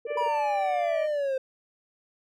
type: tone bursts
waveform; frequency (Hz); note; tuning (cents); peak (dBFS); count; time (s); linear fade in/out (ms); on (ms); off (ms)
sine; 466.2; A#4; 0; -29; 5; 0.05-0.281; 5; 23; 29
type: harmonic tone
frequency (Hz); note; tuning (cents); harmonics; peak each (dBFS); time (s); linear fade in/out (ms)
587.3; D5; 0; 1 / 2 / 3 / 4 / 5; -29 / -45 / -43 / -41 / -53; 0.06-1.08; 50
type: exponential sweep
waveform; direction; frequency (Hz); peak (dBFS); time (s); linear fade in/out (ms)
triangle; down; 984 to 519; -23; 0.17-1.38; 5
effects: none